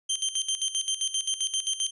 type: tone with tremolo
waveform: 20% pulse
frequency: 3136 Hz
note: G7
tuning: in tune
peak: -19 dBFS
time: 0.09-1.91 s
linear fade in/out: 10 ms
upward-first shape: square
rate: 7.6 Hz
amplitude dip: 75%
effects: resampled to 24000 Hz